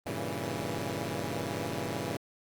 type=chord; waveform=10% pulse; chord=G diminished seventh; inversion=none; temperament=equal; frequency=98 / 116.54 / 138.59 / 164.81 Hz; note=G2 / Bb2 / Db3 / Fb3; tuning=0 / 0 / 0 / 0 cents; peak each=-30 dBFS; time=0.06-2.17 s; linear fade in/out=5 ms; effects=Opus 32 kbps